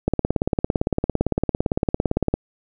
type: click train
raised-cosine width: 2 ms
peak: -5 dBFS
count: 41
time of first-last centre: 0.08-2.34 s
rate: 17.7 Hz
effects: none